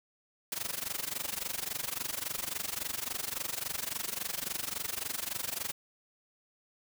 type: noise with amplitude modulation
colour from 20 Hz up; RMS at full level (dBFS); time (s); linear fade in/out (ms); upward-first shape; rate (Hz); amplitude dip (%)
white; -33; 0.52-5.72; 2; sine; 23.6; 90
effects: none